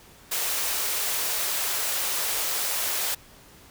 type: high-pass noise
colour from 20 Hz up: white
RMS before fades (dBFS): -27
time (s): 0.31-3.15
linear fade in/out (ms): 10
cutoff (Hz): 380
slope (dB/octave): 24
effects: pink hiss -51 dBFS RMS until 3.7 s